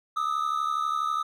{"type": "tone pair together", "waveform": "triangle", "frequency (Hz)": [1214, 1286.2], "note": ["D#6", "E6"], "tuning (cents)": [-43, -43], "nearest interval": "minor second", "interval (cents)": 100, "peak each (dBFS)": -26, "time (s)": [0.16, 1.23], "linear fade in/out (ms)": 10, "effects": []}